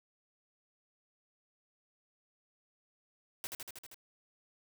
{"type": "noise with echo", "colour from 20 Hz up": "white", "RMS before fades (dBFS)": -40, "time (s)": [3.44, 3.47], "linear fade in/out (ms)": 0, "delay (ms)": 79, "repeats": 6, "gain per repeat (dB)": -2, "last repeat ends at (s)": 3.944, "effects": []}